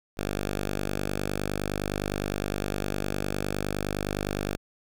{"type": "tone", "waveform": "5% pulse", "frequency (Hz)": 49.77, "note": "G1", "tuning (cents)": 27, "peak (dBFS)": -17, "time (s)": [0.17, 4.57], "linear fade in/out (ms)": 10, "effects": []}